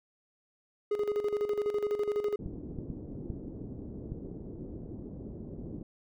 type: tone with tremolo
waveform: triangle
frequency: 415.3 Hz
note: G#4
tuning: in tune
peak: -24 dBFS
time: 0.91-2.36 s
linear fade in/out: 5 ms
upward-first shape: square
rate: 12 Hz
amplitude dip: 65%
type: low-pass noise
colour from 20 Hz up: white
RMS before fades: -42 dBFS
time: 2.39-5.83 s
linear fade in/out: 2 ms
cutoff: 360 Hz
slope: 24 dB/octave
type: clicks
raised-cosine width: 5 ms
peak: -25 dBFS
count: 5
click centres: 2.461 / 2.787 / 2.902 / 3.302 / 4.12 s
effects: none